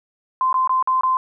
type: tone with dropouts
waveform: sine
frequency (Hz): 1036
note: C6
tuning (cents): -17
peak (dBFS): -15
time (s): 0.41-1.17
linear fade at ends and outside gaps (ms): 1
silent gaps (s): 0.528-0.542 / 0.675-0.694 / 0.826-0.874 / 1.01-1.034
effects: none